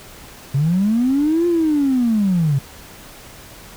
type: linear two-way sweep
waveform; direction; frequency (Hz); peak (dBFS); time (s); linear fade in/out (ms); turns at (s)
triangle; up then down; 131.1 to 351.4 to 131.1; -10; 0.54-2.59; 10; 1.47
effects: tanh soft clip ceiling -11 dBFS + pink hiss -40 dBFS RMS until 3.76 s